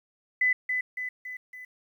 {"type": "tone with echo", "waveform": "sine", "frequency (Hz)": 2005, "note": "B6", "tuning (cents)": 26, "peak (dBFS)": -20, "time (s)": [0.41, 0.53], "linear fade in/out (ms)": 5, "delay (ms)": 280, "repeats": 4, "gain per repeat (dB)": -5, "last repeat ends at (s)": 1.65, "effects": ["10-bit"]}